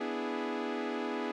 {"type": "chord", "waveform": "sawtooth", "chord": "E dominant seventh", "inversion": "second", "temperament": "equal", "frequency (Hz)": [246.9, 293.7, 329.6, 415.3], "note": ["B3", "D4", "E4", "G#4"], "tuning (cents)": [0, 0, 0, 0], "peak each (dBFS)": [-34, -36, -36, -33], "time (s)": [0, 1.32], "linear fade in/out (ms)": 10, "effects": ["low-pass 3000 Hz 12 dB/octave"]}